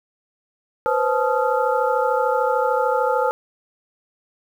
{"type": "tone cluster", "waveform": "sine", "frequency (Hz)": [492.6, 526, 866, 1254, 1379], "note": ["B4", "C5", "A5", "D#6", "F6"], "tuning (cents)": [-5, 9, -28, 13, -22], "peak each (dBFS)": [-22, -22, -22, -27, -27], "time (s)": [0.86, 3.31], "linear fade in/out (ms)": 0, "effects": ["8-bit"]}